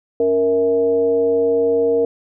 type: tone with frequency modulation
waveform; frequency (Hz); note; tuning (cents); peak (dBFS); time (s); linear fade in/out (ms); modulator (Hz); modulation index
sine; 466.2; A#4; 0; -13; 0.2-2.05; 2; 187; 0.54
effects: none